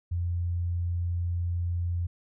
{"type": "tone", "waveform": "sine", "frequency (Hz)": 86.9, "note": "F2", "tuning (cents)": -8, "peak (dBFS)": -26, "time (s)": [0.11, 2.07], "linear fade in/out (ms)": 10, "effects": []}